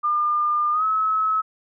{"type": "tone with pitch glide", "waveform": "sine", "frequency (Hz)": [1204, 1290.4], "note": ["D6", "E6"], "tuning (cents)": [43, -37], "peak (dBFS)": -18, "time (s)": [0.03, 1.42], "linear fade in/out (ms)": 20, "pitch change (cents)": 120, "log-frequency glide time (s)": [0.72, 0.84], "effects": []}